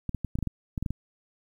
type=clicks; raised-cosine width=5 ms; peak=-17 dBFS; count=11; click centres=0.093 / 0.147 / 0.247 / 0.355 / 0.388 / 0.427 / 0.473 / 0.778 / 0.826 / 0.862 / 0.906 s; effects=9-bit